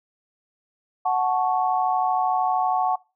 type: chord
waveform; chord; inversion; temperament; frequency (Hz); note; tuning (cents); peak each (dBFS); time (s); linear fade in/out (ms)
sine; F# minor; none; equal with one note detuned; 740 / 872.9 / 1108.7; F#5 / A5 / C#6; 0 / -14 / 0; -21 / -25 / -26; 1.05-2.96; 10
effects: noise-tail reverb RT60 0.3 s tail -23 dB re dry